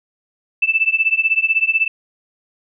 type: tone with tremolo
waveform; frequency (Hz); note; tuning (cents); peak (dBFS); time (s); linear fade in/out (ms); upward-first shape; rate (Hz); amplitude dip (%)
sine; 2643; E7; +4; -9; 0.62-1.88; 5; triangle; 16; 100
effects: none